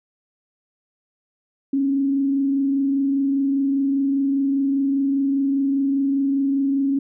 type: tone with frequency modulation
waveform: sine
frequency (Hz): 275.1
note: C#4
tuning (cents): -13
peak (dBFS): -17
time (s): 1.73-6.99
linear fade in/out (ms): 5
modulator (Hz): 25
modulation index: 0.27
effects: none